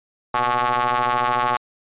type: ring-modulated tone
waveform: sawtooth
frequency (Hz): 123.47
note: B2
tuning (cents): 0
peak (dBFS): -11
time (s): 0.34-1.57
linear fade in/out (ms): 5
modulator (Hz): 981
effects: resampled to 8000 Hz